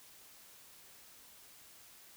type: silence
effects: white hiss -58 dBFS RMS until 2.16 s